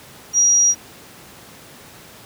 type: tone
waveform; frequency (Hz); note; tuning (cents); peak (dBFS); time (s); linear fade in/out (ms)
sine; 5740; F8; +47; -11; 0.33-0.75; 50
effects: pink hiss -42 dBFS RMS until 2.25 s + high-pass 100 Hz 12 dB/octave